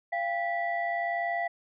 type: tone cluster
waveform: sine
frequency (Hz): 690 / 791 / 1963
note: F5 / G5 / B6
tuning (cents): -21 / +15 / -11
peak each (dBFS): -29 / -35 / -32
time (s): 0.12-1.48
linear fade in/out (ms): 10
effects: tanh soft clip ceiling -19 dBFS